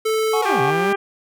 square tone, 439 Hz, A4, 4 cents flat, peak -18 dBFS, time 0.05-0.42 s, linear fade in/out 10 ms
triangle chord, F# suspended second, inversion none, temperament equal with one note detuned, 740 / 845.1 / 1108.7 Hz, F#5 / G#5 / C#6, 0 / +30 / 0 cents, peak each -24 / -22 / -24 dBFS, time 0.33-0.71 s, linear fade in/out 5 ms
sawtooth linear two-way sweep, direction down then up, 500 to 126.7 to 208 Hz, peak -19 dBFS, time 0.42-0.93 s, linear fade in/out 5 ms, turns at 0.61 s
harmonic tone, 396.7 Hz, G4, 21 cents sharp, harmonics 1 / 2 / 3 / 4 / 5 / 6 / 7 / 8, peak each -20 / -24 / -26 / -26 / -35 / -30 / -43 / -39 dBFS, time 0.45-0.96 s, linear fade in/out 10 ms
effects none

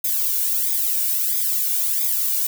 violet noise with flanger, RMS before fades -21 dBFS, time 0.04-2.47 s, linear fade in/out 5 ms, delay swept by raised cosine 0.69 to 1.58 ms, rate 1.5 Hz, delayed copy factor -0.95, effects none

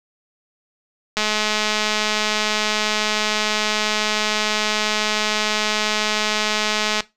click train, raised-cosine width 0.2 ms, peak -3 dBFS, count 1244, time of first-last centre 1.17-7.006 s, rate 213 Hz, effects noise-tail reverb RT60 0.2 s tail -18 dB re dry

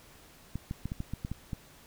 clicks, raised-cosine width 5 ms, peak -22 dBFS, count 9, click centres 0.556 / 0.711 / 0.856 / 0.919 / 1.004 / 1.136 / 1.249 / 1.316 / 1.532 s, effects pink hiss -56 dBFS RMS until 1.86 s

